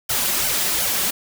white noise with flanger, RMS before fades -21 dBFS, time 0.09-1.11 s, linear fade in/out 10 ms, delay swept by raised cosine 1.3 to 5.4 ms, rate 2.7 Hz, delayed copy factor +0.8, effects none

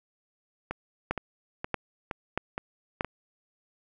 two click trains, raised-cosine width 0.5 ms, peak -17 / -12 dBFS, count 6 / 4, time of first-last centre 0.71-3.046 / 1.11-3.009 s, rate 2.14 / 1.58 Hz, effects none

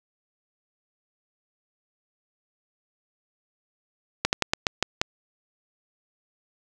slowing click train, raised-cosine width 0.2 ms, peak -3 dBFS, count 7, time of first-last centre 4.25-5.015 s, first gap 79 ms, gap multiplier 1.19, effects none

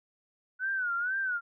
sine tone with vibrato, 1480 Hz, F#6, in tune, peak -28 dBFS, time 0.59-1.41 s, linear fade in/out 50 ms, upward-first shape sine, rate 2.1 Hz, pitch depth 120 cents each way, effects none

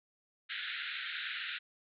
pink band-pass noise, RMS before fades -40 dBFS, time 0.49-1.59 s, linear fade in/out 20 ms, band 1400 to 4000 Hz, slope 96 dB/octave, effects none

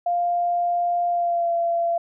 sine tone with pitch glide, 699 to 681.5 Hz, F5 to F5, +1 to -43 cents, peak -19 dBFS, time 0.06-1.98 s, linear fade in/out 5 ms, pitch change -44 cents, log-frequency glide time 1.09-1.52 s, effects none

